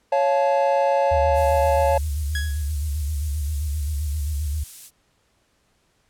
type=chord; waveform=triangle; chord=Db augmented; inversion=none; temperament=just; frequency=554.4 / 693 / 866.2 Hz; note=Db5 / F5 / A5; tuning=0 / -14 / -27 cents; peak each=-17 / -22 / -20 dBFS; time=0.12-1.98 s; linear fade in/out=5 ms
type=tone with vibrato; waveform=sine; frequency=74 Hz; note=D2; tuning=14 cents sharp; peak=-22 dBFS; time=1.11-4.64 s; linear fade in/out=10 ms; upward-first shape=square; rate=7.6 Hz; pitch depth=80 cents each way
type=noise; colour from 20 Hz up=violet; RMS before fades=-34 dBFS; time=1.33-4.91 s; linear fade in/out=50 ms
type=tone with exponential decay; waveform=sawtooth; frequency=1667 Hz; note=G#6; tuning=6 cents sharp; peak=-20 dBFS; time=2.35-2.72 s; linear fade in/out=2 ms; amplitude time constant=80 ms
effects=pink hiss -65 dBFS RMS until 6.09 s + low-pass 10000 Hz 12 dB/octave